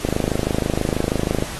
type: click train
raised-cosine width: 2 ms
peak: -6 dBFS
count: 37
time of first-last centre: 0.05-1.424 s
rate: 26.2 Hz
effects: pink hiss -32 dBFS RMS until 1.59 s + AAC 32 kbps